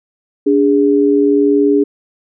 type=tone pair together; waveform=sine; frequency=288.8 / 409.5 Hz; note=D4 / G#4; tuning=-29 / -24 cents; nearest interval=tritone; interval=605 cents; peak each=-11 dBFS; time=0.46-1.84 s; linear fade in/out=10 ms; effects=none